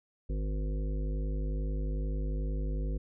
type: harmonic tone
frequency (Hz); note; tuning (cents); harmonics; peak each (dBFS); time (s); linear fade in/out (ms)
51.2; G#1; -24; 1 / 3 / 5 / 7 / 9 / 10; -30 / -40 / -44 / -47 / -49 / -50; 0.29-2.98; 10
effects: none